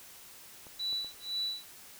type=clicks; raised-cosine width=1 ms; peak=-37 dBFS; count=3; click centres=0.668 / 0.929 / 1.046 s
type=tone with tremolo; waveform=sine; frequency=3951 Hz; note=B7; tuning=in tune; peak=-30 dBFS; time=0.79-1.7 s; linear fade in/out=10 ms; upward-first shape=sine; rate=2 Hz; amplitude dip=100%
effects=white hiss -52 dBFS RMS until 1.99 s